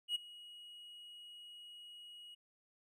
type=tone with ADSR envelope; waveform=triangle; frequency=2900 Hz; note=F#7; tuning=35 cents flat; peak=-30 dBFS; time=0.08-2.35 s; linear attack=72 ms; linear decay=14 ms; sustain=-20 dB; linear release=12 ms; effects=none